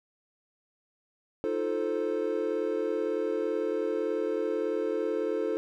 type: chord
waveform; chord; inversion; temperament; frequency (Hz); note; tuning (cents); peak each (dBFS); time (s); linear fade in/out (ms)
triangle; F dominant seventh; third; equal; 311.1 / 349.2 / 440 / 523.3; Eb4 / F4 / A4 / C5; 0 / 0 / 0 / 0; -33 / -32 / -28 / -32; 1.44-5.57; 0
effects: none